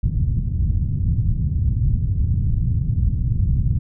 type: low-pass noise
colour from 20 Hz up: white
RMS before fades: -19 dBFS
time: 0.03-3.79 s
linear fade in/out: 10 ms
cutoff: 130 Hz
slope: 24 dB/octave
effects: none